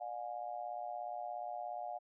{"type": "tone with amplitude modulation", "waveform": "sine", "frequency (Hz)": 717, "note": "F5", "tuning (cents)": 45, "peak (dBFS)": -35, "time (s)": [0, 1.99], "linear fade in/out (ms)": 20, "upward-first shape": "sine", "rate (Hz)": 117, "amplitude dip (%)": 100, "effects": []}